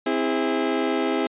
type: chord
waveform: 30% pulse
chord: C augmented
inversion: none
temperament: just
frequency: 261.6 / 327 / 408.8 Hz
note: C4 / E4 / G#4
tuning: 0 / -14 / -27 cents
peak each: -23 dBFS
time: 0.06-1.27 s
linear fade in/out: 5 ms
effects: resampled to 8000 Hz